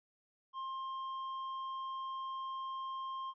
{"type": "tone with tanh clipping", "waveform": "sine", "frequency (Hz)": 1060, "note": "C6", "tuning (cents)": 22, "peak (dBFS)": -40, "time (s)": [0.53, 3.34], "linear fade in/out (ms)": 50, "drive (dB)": 7, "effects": ["resampled to 11025 Hz"]}